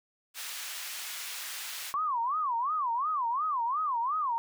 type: high-pass noise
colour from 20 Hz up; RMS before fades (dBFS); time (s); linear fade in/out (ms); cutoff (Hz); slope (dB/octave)
pink; -39; 0.34-1.94; 50; 1800; 12
type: tone with vibrato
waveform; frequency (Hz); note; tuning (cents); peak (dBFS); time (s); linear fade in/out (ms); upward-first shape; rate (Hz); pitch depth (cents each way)
sine; 1080; C#6; -45; -27; 1.94-4.38; 0; sine; 2.8; 280
effects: none